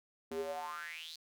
square tone with high-pass filter sweep, 80.4 Hz, E2, 43 cents flat, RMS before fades -42 dBFS, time 0.31-1.16 s, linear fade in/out 5 ms, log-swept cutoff 310 to 4500 Hz, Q 7.5, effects none

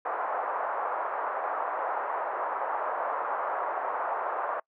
white band-pass noise, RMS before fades -31 dBFS, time 0.05-4.6 s, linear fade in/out 5 ms, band 570 to 1200 Hz, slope 24 dB/octave, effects noise-tail reverb RT60 0.1 s tail -26 dB re dry + low-pass 2000 Hz 12 dB/octave

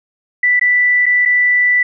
sine tone with dropouts, 1975.5 Hz, B6, in tune, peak -9 dBFS, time 0.43-1.83 s, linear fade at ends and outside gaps 5 ms, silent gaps 0.596-0.612 / 1.058-1.063 / 1.253-1.257 s, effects none

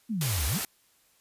sine exponential two-way sweep, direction down then up, 242.1 to 63.7 to 242.1 Hz, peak -27 dBFS, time 0.09-0.59 s, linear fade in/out 20 ms, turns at 0.46 s
white noise, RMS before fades -31 dBFS, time 0.21-0.65 s, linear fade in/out 2 ms
effects white hiss -65 dBFS RMS until 1.2 s + resampled to 32000 Hz

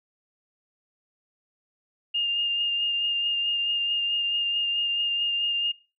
sine tone with vibrato, 2818 Hz, F7, 15 cents sharp, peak -23 dBFS, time 2.14-5.72 s, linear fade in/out 10 ms, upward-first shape sine, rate 4.6 Hz, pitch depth 14 cents each way, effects noise-tail reverb RT60 0.3 s tail -19 dB re dry

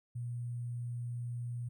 sine tone with sample-and-hold, 120.3 Hz, B2, 45 cents flat, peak -36 dBFS, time 0.15-1.69 s, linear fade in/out 10 ms, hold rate 8820 Hz, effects none

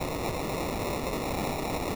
white noise with sample-and-hold, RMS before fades -31 dBFS, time 0-1.95 s, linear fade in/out 10 ms, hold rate 1575 Hz, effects none

